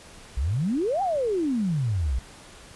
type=exponential two-way sweep; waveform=sine; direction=up then down; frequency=56.9 to 810 to 56.9 Hz; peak=-22 dBFS; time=0.37-2.19 s; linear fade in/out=5 ms; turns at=1.02 s; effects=pink hiss -47 dBFS RMS until 2.75 s + resampled to 24000 Hz